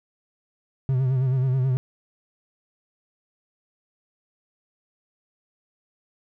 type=tone with vibrato; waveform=triangle; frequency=130.3 Hz; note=C3; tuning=7 cents flat; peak=-17 dBFS; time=0.89-1.77 s; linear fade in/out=0 ms; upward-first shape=sine; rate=9.3 Hz; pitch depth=62 cents each way; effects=none